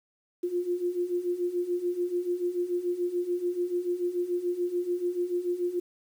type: beating tone pair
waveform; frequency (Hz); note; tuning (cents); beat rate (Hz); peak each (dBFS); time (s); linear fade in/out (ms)
sine; 349.1 / 356; F4 / F4; -1 / +33; 6.9; -32 / -28; 0.43-5.8; 10
effects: 9-bit